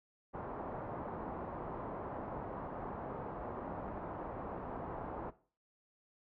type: low-pass noise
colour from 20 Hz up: white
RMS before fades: -43 dBFS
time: 0.33-5.31 s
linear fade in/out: 20 ms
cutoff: 1000 Hz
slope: 24 dB/octave
effects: noise-tail reverb RT60 0.4 s tail -17 dB re dry